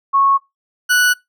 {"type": "tone pair in turn", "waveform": ["sine", "40% pulse"], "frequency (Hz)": [1100, 1476.9], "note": ["C#6", "F#6"], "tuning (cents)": [-14, -4], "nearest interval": "perfect fourth", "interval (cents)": 510, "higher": "second", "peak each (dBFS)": -10, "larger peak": "neither", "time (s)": [[0.13, 0.38], [0.89, 1.14]], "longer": "neither", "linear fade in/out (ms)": 20, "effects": ["noise-tail reverb RT60 0.2 s tail -23 dB re dry"]}